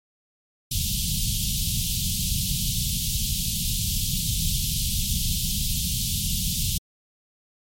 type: band-stop noise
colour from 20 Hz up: pink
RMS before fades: -25 dBFS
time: 0.71-6.78 s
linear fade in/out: 5 ms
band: 200 to 3000 Hz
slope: 48 dB/octave
effects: MP3 64 kbps